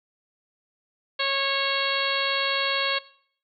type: harmonic tone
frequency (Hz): 549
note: C#5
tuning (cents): -17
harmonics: 1 / 2 / 3 / 4 / 5 / 6 / 7 / 8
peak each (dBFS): -31 / -31 / -31 / -31 / -31 / -31 / -31 / -31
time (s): 1.19-2.99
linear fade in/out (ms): 10
effects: noise-tail reverb RT60 0.6 s tail -20 dB re dry